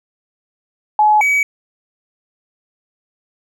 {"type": "tone pair in turn", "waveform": ["sine", "triangle"], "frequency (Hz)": [849, 2272], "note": ["G#5", "C#7"], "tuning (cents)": [38, 42], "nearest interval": "octave + perfect fourth", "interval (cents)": 1704, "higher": "second", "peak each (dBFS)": [-8, -10], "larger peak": "first", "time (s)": [[0.99, 1.21], [1.21, 1.43]], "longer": "neither", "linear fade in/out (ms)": 2, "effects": []}